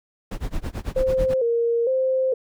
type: noise with tremolo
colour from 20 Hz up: brown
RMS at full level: -25 dBFS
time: 0.31-1.34 s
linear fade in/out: 5 ms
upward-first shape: sine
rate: 9.1 Hz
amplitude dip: 95%
type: tone with vibrato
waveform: sine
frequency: 493.9 Hz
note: B4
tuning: in tune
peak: -18 dBFS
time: 0.96-2.34 s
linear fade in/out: 5 ms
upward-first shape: square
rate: 1.1 Hz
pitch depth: 97 cents each way
effects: none